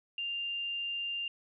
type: tone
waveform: sine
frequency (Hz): 2794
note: F7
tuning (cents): 0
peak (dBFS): -33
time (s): 0.18-1.28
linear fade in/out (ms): 2
effects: none